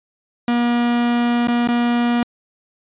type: tone with dropouts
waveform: 45% pulse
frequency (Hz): 239.2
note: A#3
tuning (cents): +45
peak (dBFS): -15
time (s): 0.48-2.23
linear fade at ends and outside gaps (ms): 2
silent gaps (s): 1.473-1.483 / 1.675-1.686
effects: resampled to 8000 Hz